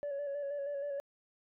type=tone with vibrato; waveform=sine; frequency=568 Hz; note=C#5; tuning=42 cents sharp; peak=-33 dBFS; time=0.03-1 s; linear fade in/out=0 ms; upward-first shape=square; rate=6.3 Hz; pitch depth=32 cents each way; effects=tanh soft clip ceiling -33 dBFS